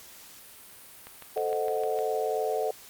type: click train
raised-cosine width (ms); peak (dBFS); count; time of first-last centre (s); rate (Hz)
0.3; -27; 7; 1.07-1.989; 6.53
type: chord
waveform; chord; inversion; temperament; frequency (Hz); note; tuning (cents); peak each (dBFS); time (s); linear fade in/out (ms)
sine; A diminished seventh; none; equal; 440 / 523.3 / 622.3 / 740; A4 / C5 / Eb5 / Gb5; 0 / 0 / 0 / 0; -29 / -33 / -33 / -32; 1.36-2.71; 5
effects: white hiss -49 dBFS RMS until 2.89 s + Opus 48 kbps

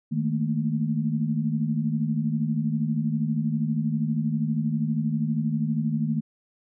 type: tone cluster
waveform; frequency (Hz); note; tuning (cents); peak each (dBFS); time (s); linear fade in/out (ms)
sine; 155 / 217.4 / 229.9; D#3 / A3 / A#3; -6 / -21 / -24; -26 / -28 / -27; 0.11-6.21; 20
effects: none

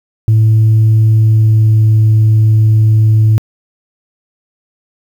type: tone with pitch glide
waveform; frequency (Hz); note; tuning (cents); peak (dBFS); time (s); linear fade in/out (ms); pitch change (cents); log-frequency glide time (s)
sine; 110 to 109.11; A2 to A2; 0 to -14; -3; 0.28-3.38; 0; -14; 1.17-1.8
effects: tanh soft clip ceiling -3 dBFS + 7-bit

